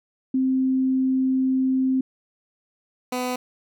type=tone pair in turn; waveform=sine / 15% pulse; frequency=261.6 / 250.7 Hz; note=C4 / B3; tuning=0 / +26 cents; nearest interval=minor second; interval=74 cents; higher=first; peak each=-18 dBFS; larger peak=neither; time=0.34-2.01 / 3.12-3.36 s; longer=first; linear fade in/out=5 ms; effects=none